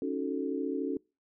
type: chord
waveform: sine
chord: D# half-diminished seventh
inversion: third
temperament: equal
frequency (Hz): 277.2 / 311.1 / 370 / 440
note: C#4 / D#4 / F#4 / A4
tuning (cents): 0 / 0 / 0 / 0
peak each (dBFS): -33 / -38 / -36 / -36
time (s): 0.02-0.97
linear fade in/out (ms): 2
effects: noise-tail reverb RT60 0.3 s tail -26 dB re dry